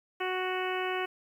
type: harmonic tone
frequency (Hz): 370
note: F#4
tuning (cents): 0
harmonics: 1 / 2 / 3 / 4 / 5 / 6 / 7 / 8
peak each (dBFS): -33 / -36 / -38 / -39 / -40 / -41 / -41 / -42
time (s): 0.2-1.06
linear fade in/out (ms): 10
effects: 10-bit